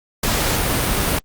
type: noise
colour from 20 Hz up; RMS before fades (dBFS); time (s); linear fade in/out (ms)
pink; -19; 0.23-1.19; 5
effects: Opus 48 kbps